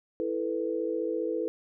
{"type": "chord", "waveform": "sine", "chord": "E suspended fourth", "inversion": "none", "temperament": "just", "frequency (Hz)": [329.6, 439.5, 494.4], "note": ["E4", "A4", "B4"], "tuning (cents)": [0, -2, 2], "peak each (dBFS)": -32, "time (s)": [0.2, 1.48], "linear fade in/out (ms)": 0, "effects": []}